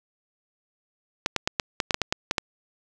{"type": "clicks", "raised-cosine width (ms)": 0.2, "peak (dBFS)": -5, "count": 11, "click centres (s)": [1.261, 1.363, 1.475, 1.598, 1.802, 1.908, 1.944, 2.017, 2.125, 2.311, 2.382], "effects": []}